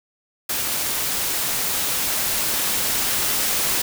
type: noise with level ramp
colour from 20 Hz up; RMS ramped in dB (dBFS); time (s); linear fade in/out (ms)
white; -24 to -21; 0.49-3.82; 5
effects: none